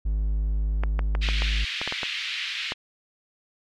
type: tone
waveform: triangle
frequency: 51.91 Hz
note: G#1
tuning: in tune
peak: -20 dBFS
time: 0.05-1.65 s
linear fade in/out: 10 ms
type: clicks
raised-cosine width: 0.5 ms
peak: -14 dBFS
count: 10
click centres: 0.836 / 0.992 / 1.151 / 1.288 / 1.421 / 1.815 / 1.876 / 1.924 / 2.032 / 2.721 s
type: band-pass noise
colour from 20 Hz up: white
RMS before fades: -31 dBFS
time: 1.21-2.74 s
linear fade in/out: 20 ms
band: 2000 to 3500 Hz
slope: 24 dB/octave
effects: none